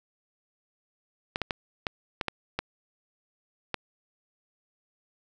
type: clicks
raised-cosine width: 0.3 ms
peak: -12 dBFS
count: 8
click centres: 1.359 / 1.417 / 1.508 / 1.868 / 2.212 / 2.283 / 2.59 / 3.743 s
effects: none